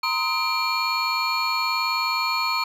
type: tone cluster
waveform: triangle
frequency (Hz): 938 / 1037 / 1265 / 2368 / 4333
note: A#5 / C6 / D#6 / D7 / C#8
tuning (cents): +11 / -16 / +28 / +14 / -40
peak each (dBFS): -28 / -26 / -27 / -25 / -26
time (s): 0.03-2.64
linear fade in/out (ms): 5
effects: none